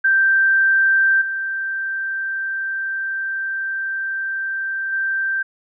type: tone with level steps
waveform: sine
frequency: 1568 Hz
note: G6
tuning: in tune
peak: -12 / -21 / -18 dBFS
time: 0.04-5.43 s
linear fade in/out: 10 ms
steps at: 1.21 / 4.92 s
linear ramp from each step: 10 ms
effects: none